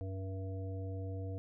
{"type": "harmonic tone", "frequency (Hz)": 95.4, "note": "G2", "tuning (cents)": -47, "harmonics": [1, 3, 5, 7], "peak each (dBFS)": [-38, -48, -48, -52], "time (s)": [0.01, 1.38], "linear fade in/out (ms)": 0, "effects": []}